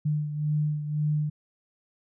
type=beating tone pair; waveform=sine; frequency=150.1 / 152 Hz; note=D3 / D#3; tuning=+38 / -40 cents; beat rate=1.9 Hz; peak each=-25 / -32 dBFS; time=0.05-1.3 s; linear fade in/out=10 ms; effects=none